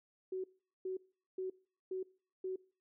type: tone bursts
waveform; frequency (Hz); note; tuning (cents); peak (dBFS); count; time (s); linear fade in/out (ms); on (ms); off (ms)
sine; 374.5; F#4; +21; -36; 5; 0.32-2.56; 5; 120; 410
effects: noise-tail reverb RT60 0.4 s tail -22 dB re dry